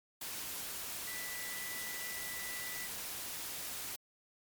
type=tone in noise; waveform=sine; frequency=1975.5 Hz; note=B6; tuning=in tune; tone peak=-44 dBFS; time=1.07-2.87 s; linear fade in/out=5 ms; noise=white; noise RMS=-42 dBFS; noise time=0.21-3.96 s; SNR=-5 dB; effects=MP3 96 kbps